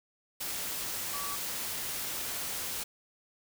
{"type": "tone in noise", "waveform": "sine", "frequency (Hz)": 1146, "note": "D6", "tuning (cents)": -43, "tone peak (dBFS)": -39, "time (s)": [1.13, 1.36], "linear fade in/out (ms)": 10, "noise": "white", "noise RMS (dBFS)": -36, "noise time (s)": [0.4, 2.84], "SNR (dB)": -6, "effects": []}